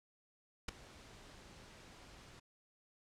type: noise with ADSR envelope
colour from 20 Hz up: pink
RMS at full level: -36 dBFS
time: 0.68-2.4 s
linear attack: 8 ms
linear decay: 6 ms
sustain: -21 dB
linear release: 10 ms
effects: low-pass 7000 Hz 12 dB/octave